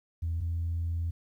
sine tone pair in turn, 83 / 84.01 Hz, E2 / E2, +12 / +33 cents, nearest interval unison, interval 21 cents, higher second, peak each -27 / -27 dBFS, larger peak neither, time 0.22-0.41 / 0.41-1.11 s, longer second, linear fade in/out 10 ms, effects tanh soft clip ceiling -25 dBFS + 11-bit

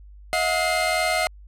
35% pulse tone cluster, 638 / 721 / 2095 Hz, D#5 / F#5 / C7, +43 / -45 / +2 cents, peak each -23 dBFS, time 0.33-1.27 s, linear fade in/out 0 ms, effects added 50 Hz sine -42 dBFS peak until 1.47 s + low-pass 12000 Hz 12 dB/octave

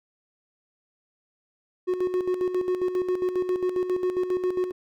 triangle tone with tremolo, 365.2 Hz, F#4, 23 cents flat, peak -19 dBFS, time 1.87-4.72 s, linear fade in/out 20 ms, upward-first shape square, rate 7.4 Hz, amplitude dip 60%, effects none

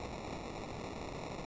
violet noise with sample-and-hold, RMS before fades -43 dBFS, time 0-1.45 s, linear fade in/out 2 ms, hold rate 1575 Hz, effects resampled to 16000 Hz

